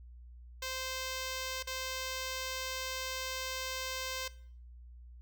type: tone with dropouts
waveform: 5% pulse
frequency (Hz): 520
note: C5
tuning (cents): -11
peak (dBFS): -25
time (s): 0.62-4.28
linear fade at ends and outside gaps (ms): 5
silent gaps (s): 1.627-1.671
effects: noise-tail reverb RT60 0.5 s tail -18 dB re dry + added 60 Hz sine -49 dBFS peak until 5.21 s